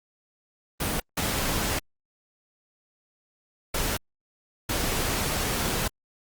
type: noise bursts at uneven times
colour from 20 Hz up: pink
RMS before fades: -27 dBFS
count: 4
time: 0.8-1 / 1.17-1.79 / 3.74-3.97 / 4.69-5.88 s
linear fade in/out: 5 ms
effects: Opus 24 kbps